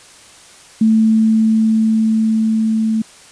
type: tone with level ramp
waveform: sine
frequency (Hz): 220.8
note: A3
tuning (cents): +6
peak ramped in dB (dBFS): -8 to -13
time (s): 0.81-3.02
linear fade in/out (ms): 5
effects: white hiss -42 dBFS RMS until 3.31 s + resampled to 22050 Hz